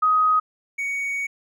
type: tone pair in turn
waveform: sine / triangle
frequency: 1256 / 2238 Hz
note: D#6 / C#7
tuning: +16 / +16 cents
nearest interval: minor seventh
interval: 1000 cents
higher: second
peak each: -15 / -22 dBFS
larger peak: first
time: 0.02-0.4 / 0.78-1.27 s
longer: second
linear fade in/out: 10 ms
effects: none